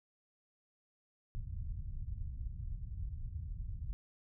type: low-pass noise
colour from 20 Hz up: pink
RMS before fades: -41 dBFS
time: 1.35-3.93 s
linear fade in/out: 0 ms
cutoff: 110 Hz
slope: 24 dB/octave
effects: none